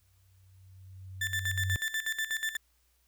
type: tone with exponential growth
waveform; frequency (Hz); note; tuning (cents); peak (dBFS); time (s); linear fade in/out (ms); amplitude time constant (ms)
sine; 94.2; F#2; +32; -27; 0.01-1.76; 0; 380
type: tone with tremolo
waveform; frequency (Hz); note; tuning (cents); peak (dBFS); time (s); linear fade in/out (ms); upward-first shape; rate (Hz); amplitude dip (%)
35% pulse; 1767; A6; +7; -27; 1.21-2.57; 5; square; 8.2; 75
effects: added 60 Hz sine -70 dBFS peak until 3.07 s + white hiss -72 dBFS RMS until 3.07 s